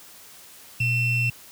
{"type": "ring-modulated tone", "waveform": "triangle", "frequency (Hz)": 1290, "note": "E6", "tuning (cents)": -38, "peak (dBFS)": -15, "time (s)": [0.8, 1.3], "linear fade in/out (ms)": 5, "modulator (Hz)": 1410, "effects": ["white hiss -47 dBFS RMS until 1.51 s", "high-pass 60 Hz 12 dB/octave"]}